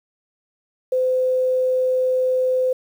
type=tone; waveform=sine; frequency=512 Hz; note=C5; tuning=38 cents flat; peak=-16 dBFS; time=0.92-2.73 s; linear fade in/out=5 ms; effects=8-bit